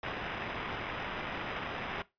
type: noise with sample-and-hold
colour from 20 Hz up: violet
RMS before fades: -38 dBFS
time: 0.03-2.02 s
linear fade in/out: 2 ms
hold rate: 4410 Hz
effects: noise-tail reverb RT60 0.2 s tail -18 dB re dry + resampled to 11025 Hz